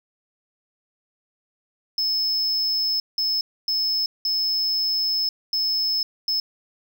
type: tone bursts at uneven times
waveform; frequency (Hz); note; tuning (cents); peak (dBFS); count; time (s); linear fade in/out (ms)
triangle; 5220; E8; -18; -19; 6; 1.98-3 / 3.18-3.41 / 3.68-4.06 / 4.25-5.29 / 5.53-6.03 / 6.28-6.4; 2
effects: none